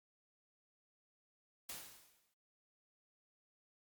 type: noise with exponential decay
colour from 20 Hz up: white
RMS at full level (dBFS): -44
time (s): 1.69-2.34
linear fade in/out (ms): 5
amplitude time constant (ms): 140
effects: MP3 96 kbps